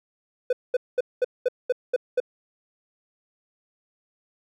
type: tone bursts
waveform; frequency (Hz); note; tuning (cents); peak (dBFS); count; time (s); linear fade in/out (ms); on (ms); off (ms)
triangle; 500; B4; +21; -16; 8; 0.5-2.202; 5; 29; 210
effects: none